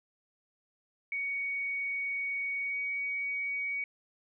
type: tone with pitch glide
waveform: sine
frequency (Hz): 2238 to 2252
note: C#7 to C#7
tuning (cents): +16 to +27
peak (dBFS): -31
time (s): 1.12-3.84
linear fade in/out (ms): 2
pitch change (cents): +11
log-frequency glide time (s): 2.6-2.83
effects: none